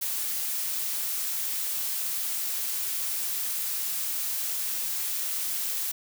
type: noise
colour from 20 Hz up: blue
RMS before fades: -30 dBFS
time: 0.01-5.92 s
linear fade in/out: 10 ms
effects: none